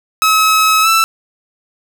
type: tone with pitch glide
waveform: sawtooth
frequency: 1285 to 1326.5 Hz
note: E6 to E6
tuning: -45 to +10 cents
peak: -5 dBFS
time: 0.22-1.04 s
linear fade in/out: 0 ms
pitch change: +55 cents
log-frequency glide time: 0.82-0.88 s
effects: none